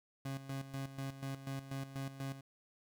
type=tone with tremolo; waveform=30% pulse; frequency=135.9 Hz; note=C#3; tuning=34 cents flat; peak=-36 dBFS; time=0.25-2.41 s; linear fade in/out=5 ms; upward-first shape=square; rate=4.1 Hz; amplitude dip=70%; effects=none